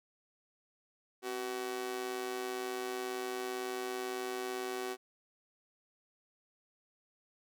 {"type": "tone with amplitude modulation", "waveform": "sawtooth", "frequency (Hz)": 377.3, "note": "F#4", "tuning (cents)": 34, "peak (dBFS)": -29, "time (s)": [1.22, 4.97], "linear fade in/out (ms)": 50, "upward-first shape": "sine", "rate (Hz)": 118, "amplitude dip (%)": 75, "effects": []}